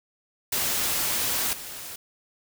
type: noise with level steps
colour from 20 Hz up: white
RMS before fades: -26 / -38 dBFS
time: 0.52-1.96 s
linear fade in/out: 5 ms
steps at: 1.53 s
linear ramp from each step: 2 ms
effects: none